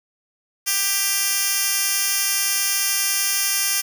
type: tone with high-pass filter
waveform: 10% pulse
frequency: 394.4 Hz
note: G4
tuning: 11 cents sharp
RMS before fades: -21 dBFS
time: 0.66-3.82 s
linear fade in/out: 20 ms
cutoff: 4700 Hz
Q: 0.53
effects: none